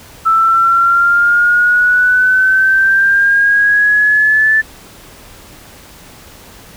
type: exponential sweep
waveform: sine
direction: up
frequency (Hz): 1318.5 to 1760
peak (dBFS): -7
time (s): 0.25-4.62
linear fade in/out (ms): 20
effects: pink hiss -38 dBFS RMS until 6.76 s